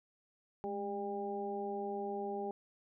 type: harmonic tone with a mistuned harmonic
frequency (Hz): 200.4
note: G3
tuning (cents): +38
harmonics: 1 / 2 / 3 / 4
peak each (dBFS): -44 / -39 / -47 / -41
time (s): 0.64-2.51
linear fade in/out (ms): 0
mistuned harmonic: 1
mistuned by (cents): +64
effects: none